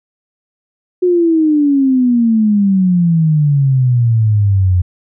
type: exponential sweep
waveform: sine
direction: down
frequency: 365.7 to 88.4 Hz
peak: -8 dBFS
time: 1.02-4.82 s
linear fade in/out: 10 ms
effects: none